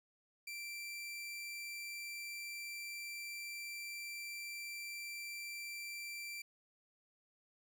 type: tone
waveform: sawtooth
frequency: 2349 Hz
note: D7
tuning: in tune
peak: -40 dBFS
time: 0.47-6.42 s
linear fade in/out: 5 ms
effects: none